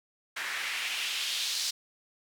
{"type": "noise with band-pass filter sweep", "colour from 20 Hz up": "white", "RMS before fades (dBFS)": -33, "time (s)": [0.36, 1.71], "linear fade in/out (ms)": 10, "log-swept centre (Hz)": [1700, 4600], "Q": 2.1, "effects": []}